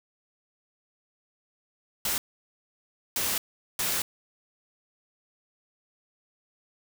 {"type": "noise bursts at uneven times", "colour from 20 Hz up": "white", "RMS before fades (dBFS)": -28, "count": 3, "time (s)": [[2.05, 2.18], [3.16, 3.38], [3.79, 4.02]], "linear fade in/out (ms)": 2, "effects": []}